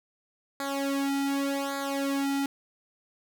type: tone with flanger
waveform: sawtooth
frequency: 277.2 Hz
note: C#4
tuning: in tune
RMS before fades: -29 dBFS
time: 0.6-2.46 s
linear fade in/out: 2 ms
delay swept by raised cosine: 0.35 to 1.85 ms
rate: 0.86 Hz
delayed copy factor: -0.95
effects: none